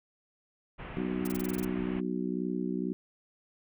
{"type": "low-pass noise", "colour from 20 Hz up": "pink", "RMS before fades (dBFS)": -43, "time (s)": [0.78, 2.01], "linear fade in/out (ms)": 20, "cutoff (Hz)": 2900, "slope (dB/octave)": 48}
{"type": "harmonic tone", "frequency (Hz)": 62.1, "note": "B1", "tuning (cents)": 10, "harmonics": [3, 4, 5, 6], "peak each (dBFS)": [-34, -35, -36, -37], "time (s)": [0.97, 2.93], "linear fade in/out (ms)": 0}
{"type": "noise bursts", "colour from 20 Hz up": "blue", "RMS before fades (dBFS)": -41, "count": 9, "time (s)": [1.25, 1.649], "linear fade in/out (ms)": 5, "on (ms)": 23, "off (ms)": 24}
{"effects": []}